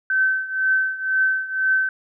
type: tone with tremolo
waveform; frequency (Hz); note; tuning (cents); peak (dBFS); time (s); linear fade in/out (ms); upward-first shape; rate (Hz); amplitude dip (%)
sine; 1537; G6; -35; -14; 0.1-1.89; 2; triangle; 2; 85
effects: none